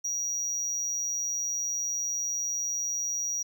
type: tone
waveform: triangle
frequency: 5760 Hz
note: F#8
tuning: 47 cents flat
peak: -27 dBFS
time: 0.04-3.43 s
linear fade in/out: 10 ms
effects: none